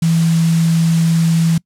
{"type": "tone in noise", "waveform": "sine", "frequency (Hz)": 164.81, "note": "E3", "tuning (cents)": 0, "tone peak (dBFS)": -10, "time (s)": [0.02, 1.58], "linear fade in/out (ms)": 5, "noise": "white", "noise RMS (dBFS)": -27, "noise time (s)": [0.02, 1.58], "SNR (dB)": 14, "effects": ["noise-tail reverb RT60 0.1 s tail -24 dB re dry", "low-pass 9000 Hz 12 dB/octave"]}